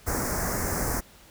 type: band-stop noise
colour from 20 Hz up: pink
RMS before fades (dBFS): -28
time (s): 0.06-1.01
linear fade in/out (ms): 20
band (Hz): 2000 to 5300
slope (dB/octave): 48
effects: pink hiss -53 dBFS RMS until 1.3 s